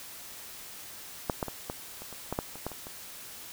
clicks, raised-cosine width 1 ms, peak -12 / -15 / -21 / -19 / -29 / -30 / -17 / -14 / -29 / -18 / -28 / -28 dBFS, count 12, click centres 1.298 / 1.428 / 1.483 / 1.699 / 2.02 / 2.127 / 2.326 / 2.389 / 2.556 / 2.666 / 2.717 / 2.869 s, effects white hiss -45 dBFS RMS until 3.52 s

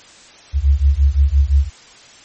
sine beating tone pair, 66.9 / 72.7 Hz, C2 / D2, +39 / -17 cents, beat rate 5.8 Hz, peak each -13 dBFS, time 0.53-1.7 s, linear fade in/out 50 ms, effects white hiss -43 dBFS RMS until 2.24 s + MP3 32 kbps

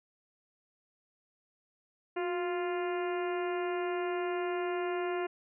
harmonic tone with a mistuned harmonic, 349.1 Hz, F4, 1 cent flat, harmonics 1 / 2 / 3 / 4 / 5 / 6 / 7 / 8, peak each -32 / -38 / -42 / -44 / -46 / -48 / -49 / -50 dBFS, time 2.16-5.27 s, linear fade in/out 10 ms, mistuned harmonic 1, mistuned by +56 cents, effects none

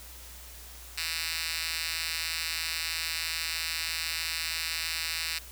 5% pulse tone with high-pass filter, 163.1 Hz, E3, 18 cents flat, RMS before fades -33 dBFS, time 0.97-5.39 s, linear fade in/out 10 ms, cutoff 3100 Hz, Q 3, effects added 60 Hz sine -48 dBFS peak until 5.51 s + white hiss -48 dBFS RMS until 5.51 s

